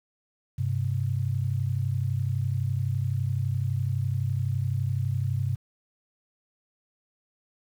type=tone pair together; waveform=sine; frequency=98.94 / 130.81 Hz; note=G2 / C3; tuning=+17 / 0 cents; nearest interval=perfect fourth; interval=483 cents; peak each=-27 dBFS; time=0.58-5.56 s; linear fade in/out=10 ms; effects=9-bit